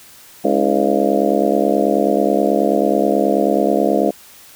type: harmonic tone with a mistuned harmonic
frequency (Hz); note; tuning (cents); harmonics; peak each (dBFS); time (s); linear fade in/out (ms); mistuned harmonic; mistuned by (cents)
69.3; C#2; 0; 3 / 4 / 5 / 6 / 7 / 8 / 9 / 10; -21 / -21 / -21 / -21 / -21 / -21 / -21 / -21; 0.44-4.11; 10; 5; -120
effects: white hiss -43 dBFS RMS until 4.55 s

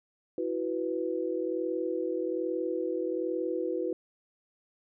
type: chord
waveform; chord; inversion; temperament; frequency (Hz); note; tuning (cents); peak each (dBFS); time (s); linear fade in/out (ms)
sine; E suspended second; none; just; 329.6 / 370.8 / 494.4; E4 / F#4 / B4; 0 / +4 / +2; -33; 0.38-3.93; 2
effects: none

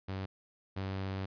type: tone pair in turn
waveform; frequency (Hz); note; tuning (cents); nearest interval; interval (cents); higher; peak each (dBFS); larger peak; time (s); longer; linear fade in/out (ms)
sawtooth; 95.7 / 96.13; G2 / G2; -41 / -33; unison; 8; second; -32 / -31; second; 0.08-0.26 / 0.76-1.26; second; 10
effects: resampled to 11025 Hz

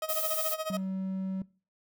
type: tone with tremolo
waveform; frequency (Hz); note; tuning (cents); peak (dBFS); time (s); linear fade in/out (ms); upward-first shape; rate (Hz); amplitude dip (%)
30% pulse; 631; D#5; +24; -27; 0.02-0.77; 2; sine; 14; 85
type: noise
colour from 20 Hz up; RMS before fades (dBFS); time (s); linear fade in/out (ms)
violet; -32; 0.09-0.54; 0
type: tone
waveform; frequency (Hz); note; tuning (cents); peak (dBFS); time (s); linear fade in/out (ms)
triangle; 190; F#3; +46; -29; 0.7-1.42; 2
effects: noise-tail reverb RT60 0.4 s tail -22 dB re dry

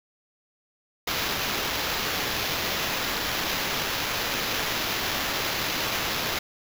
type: noise with sample-and-hold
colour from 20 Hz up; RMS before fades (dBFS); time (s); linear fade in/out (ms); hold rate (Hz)
white; -28; 1.07-6.39; 5; 8820
effects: none

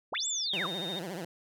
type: linear two-way sweep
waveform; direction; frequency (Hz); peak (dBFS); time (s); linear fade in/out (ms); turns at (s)
sine; up then down; 87.3 to 7840 to 883; -31; 0.12-0.67; 10; 0.27
type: tone with pitch glide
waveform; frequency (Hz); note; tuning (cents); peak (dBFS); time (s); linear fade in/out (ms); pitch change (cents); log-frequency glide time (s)
sine; 3500 to 3680; A7 to A#7; -10 to -23; -35; 0.15-0.99; 0; +87; 0.43-0.49
type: tone with vibrato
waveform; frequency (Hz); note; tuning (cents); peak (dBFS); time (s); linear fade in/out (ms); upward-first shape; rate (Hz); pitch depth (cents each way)
15% pulse; 180; F#3; -47; -30; 0.53-1.25; 5; triangle; 14; 230
effects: none

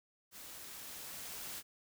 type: noise with level ramp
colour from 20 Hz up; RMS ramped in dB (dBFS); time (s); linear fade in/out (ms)
white; -51 to -44; 0.31-1.63; 50
effects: none

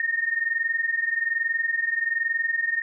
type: tone pair together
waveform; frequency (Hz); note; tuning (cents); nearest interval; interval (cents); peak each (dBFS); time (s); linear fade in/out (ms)
sine; 1821 / 1842.2; A#6 / A#6; -41 / -21; unison; 20; -27 / -24; 0-2.82; 2
effects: none

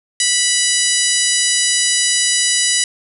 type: harmonic tone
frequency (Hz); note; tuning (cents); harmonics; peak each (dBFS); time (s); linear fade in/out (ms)
983; B5; -8; 2 / 3 / 4 / 5 / 6 / 7 / 8 / 9 / 10; -22 / -22 / -22 / -22 / -22 / -22 / -22 / -22 / -22; 0.2-2.84; 2
effects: none

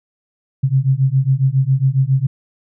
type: beating tone pair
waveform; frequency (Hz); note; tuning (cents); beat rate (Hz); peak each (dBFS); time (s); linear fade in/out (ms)
sine; 130.1 / 137.4; C3 / C#3; -9 / -15; 7.3; -15; 0.63-2.27; 10
effects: none

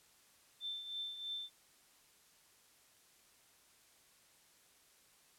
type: tone with tremolo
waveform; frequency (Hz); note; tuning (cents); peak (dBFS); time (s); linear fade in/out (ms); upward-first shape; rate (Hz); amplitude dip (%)
sine; 3552; A7; +16; -38; 0.6-1.5; 50; triangle; 3.1; 65
effects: white hiss -67 dBFS RMS until 5.38 s + low-pass 12000 Hz 12 dB/octave

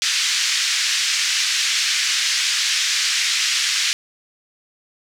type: band-pass noise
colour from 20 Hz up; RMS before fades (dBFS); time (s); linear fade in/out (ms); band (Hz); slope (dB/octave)
white; -20; 0.02-3.93; 0; 1700 to 6300; 24
effects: none

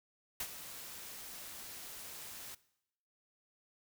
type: noise with ADSR envelope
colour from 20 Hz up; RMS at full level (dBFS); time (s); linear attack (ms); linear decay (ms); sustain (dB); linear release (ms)
white; -37; 0.4-2.55; 4; 61; -11; 6
effects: noise-tail reverb RT60 0.8 s tail -20 dB re dry

